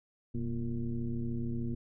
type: tone with frequency modulation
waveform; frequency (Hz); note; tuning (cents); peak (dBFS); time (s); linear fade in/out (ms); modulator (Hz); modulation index
sine; 126.6; B2; +43; -31; 0.34-1.75; 10; 110; 1.5
effects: none